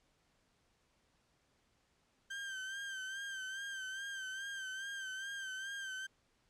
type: tone with vibrato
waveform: 35% pulse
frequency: 1568 Hz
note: G6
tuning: in tune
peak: -39 dBFS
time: 2.3-6.07 s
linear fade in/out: 10 ms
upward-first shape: sine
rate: 2.4 Hz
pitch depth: 49 cents each way
effects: pink hiss -75 dBFS RMS until 6.49 s + low-pass 8000 Hz 12 dB/octave

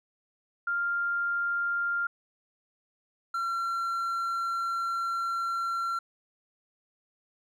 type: tone pair in turn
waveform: sine / triangle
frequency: 1396.9 / 1364.2 Hz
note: F6 / F6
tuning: 0 / -41 cents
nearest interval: unison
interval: 41 cents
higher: first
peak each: -26 dBFS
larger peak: neither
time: 0.67-2.07 / 3.34-5.99 s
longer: second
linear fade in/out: 5 ms
effects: none

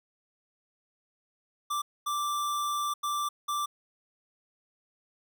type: tone bursts at uneven times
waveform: square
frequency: 1174.7 Hz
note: D6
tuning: in tune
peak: -29 dBFS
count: 4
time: 1.7-1.82 / 2.06-2.94 / 3.03-3.29 / 3.48-3.66 s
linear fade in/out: 10 ms
effects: none

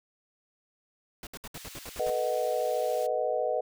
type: noise bursts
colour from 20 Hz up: pink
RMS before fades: -41 dBFS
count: 9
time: 1.23-2.101 s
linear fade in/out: 2 ms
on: 39 ms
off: 65 ms
type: high-pass noise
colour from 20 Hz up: pink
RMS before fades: -47 dBFS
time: 1.55-3.07 s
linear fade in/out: 10 ms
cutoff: 2500 Hz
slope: 12 dB/octave
type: chord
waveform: sine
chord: B dominant seventh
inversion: third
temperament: equal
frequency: 440 / 493.9 / 622.3 / 740 Hz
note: A4 / B4 / D#5 / F#5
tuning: 0 / 0 / 0 / 0 cents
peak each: -35 / -30 / -30 / -33 dBFS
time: 1.99-3.61 s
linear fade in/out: 10 ms
effects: none

